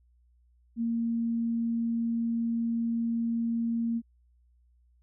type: tone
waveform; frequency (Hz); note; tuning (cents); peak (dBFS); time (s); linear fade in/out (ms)
sine; 231.3; A#3; -13; -26; 0.76-4.02; 50
effects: added 60 Hz sine -61 dBFS peak until 5.02 s